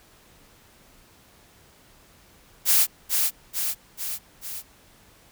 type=noise with echo; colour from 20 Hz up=blue; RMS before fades=-18 dBFS; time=2.65-2.87 s; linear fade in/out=50 ms; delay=440 ms; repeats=4; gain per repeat=-4 dB; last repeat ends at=4.63 s; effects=pink hiss -55 dBFS RMS until 5.31 s